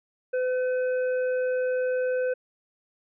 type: tone with hard clipping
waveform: sine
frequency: 507 Hz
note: B4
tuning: 45 cents sharp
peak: -25 dBFS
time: 0.33-2.34 s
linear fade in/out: 10 ms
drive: 7 dB
effects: resampled to 8000 Hz